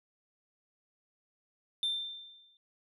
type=tone with exponential decay; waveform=sine; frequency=3576 Hz; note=A7; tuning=27 cents sharp; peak=-25 dBFS; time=1.83-2.57 s; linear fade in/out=1 ms; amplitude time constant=160 ms; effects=tanh soft clip ceiling -27 dBFS